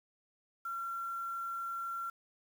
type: tone with quantisation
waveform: sine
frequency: 1366 Hz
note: F6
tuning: 39 cents flat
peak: -36 dBFS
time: 0.65-2.1 s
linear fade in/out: 5 ms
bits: 9
effects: none